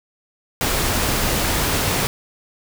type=noise; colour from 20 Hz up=pink; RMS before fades=-20 dBFS; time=0.61-2.07 s; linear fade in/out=0 ms; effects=none